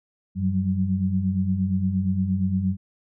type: tone cluster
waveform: sine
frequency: 94.1 / 182.4 / 191 Hz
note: F#2 / F#3 / G3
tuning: +30 / -24 / -45 cents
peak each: -25 / -28 / -23 dBFS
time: 0.35-2.77 s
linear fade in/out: 50 ms
effects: none